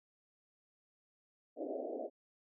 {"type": "band-pass noise", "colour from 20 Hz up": "white", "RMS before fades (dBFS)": -41, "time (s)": [1.56, 2.1], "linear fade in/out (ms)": 50, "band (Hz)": [250, 710], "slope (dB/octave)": 96, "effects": []}